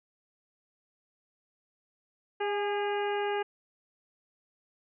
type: harmonic tone with a mistuned harmonic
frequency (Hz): 407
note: G#4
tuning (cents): -35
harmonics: 1 / 2 / 3 / 4 / 5 / 6 / 7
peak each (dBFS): -30 / -33 / -42 / -39 / -44 / -45 / -44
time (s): 2.4-3.43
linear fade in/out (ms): 10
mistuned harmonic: 2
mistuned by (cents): +30
effects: none